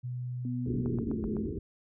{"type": "tone", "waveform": "sine", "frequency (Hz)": 124.1, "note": "B2", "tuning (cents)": 9, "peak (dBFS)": -33, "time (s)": [0.03, 1.01], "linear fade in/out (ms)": 20}
{"type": "tone with pitch glide", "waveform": "sine", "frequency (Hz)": [246.9, 214.9], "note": ["B3", "A3"], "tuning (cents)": [0, -41], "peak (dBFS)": -33, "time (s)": [0.45, 1.46], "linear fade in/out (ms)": 2, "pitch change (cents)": -241, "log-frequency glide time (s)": [0.79, 1.25]}
{"type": "low-pass noise", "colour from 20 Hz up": "white", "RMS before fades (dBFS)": -35, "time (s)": [0.66, 1.59], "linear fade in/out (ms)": 5, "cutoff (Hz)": 430, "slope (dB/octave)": 96}
{"type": "click train", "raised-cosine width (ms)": 1, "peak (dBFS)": -31, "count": 5, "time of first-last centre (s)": [0.86, 1.368], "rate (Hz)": 7.88}
{"effects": []}